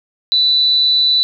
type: tone with amplitude modulation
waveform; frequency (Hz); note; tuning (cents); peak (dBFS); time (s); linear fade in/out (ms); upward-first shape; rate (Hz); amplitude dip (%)
sine; 3974; B7; +10; -8; 0.32-1.23; 0; sine; 252; 40
effects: none